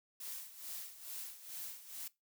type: noise with tremolo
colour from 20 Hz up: blue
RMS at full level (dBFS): -44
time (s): 0.2-2.08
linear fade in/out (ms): 5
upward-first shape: sine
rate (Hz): 2.3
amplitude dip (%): 75
effects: noise-tail reverb RT60 0.2 s tail -20 dB re dry